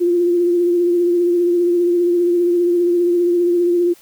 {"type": "tone with vibrato", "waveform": "sine", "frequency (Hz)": 349.2, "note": "F4", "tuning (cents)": 0, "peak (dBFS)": -12, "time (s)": [0, 3.94], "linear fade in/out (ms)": 20, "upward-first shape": "triangle", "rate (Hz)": 15, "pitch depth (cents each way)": 35, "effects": ["white hiss -48 dBFS RMS until 4.01 s"]}